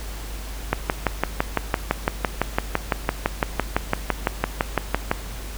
click train, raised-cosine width 0.5 ms, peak -3 dBFS, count 27, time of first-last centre 0.73-5.114 s, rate 5.93 Hz, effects added 50 Hz sine -31 dBFS peak until 5.57 s + pink hiss -38 dBFS RMS until 5.57 s

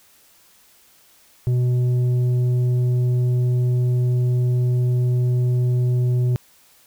sine tone with tanh clipping, 124 Hz, B2, 7 cents sharp, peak -17 dBFS, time 1.47-6.36 s, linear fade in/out 0 ms, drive 6 dB, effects white hiss -54 dBFS RMS until 6.86 s

